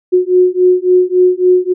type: beating tone pair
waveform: sine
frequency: 362.4 / 366 Hz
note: F#4 / F#4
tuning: -36 / -19 cents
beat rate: 3.6 Hz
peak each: -10 dBFS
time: 0.12-1.74 s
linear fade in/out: 20 ms
effects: none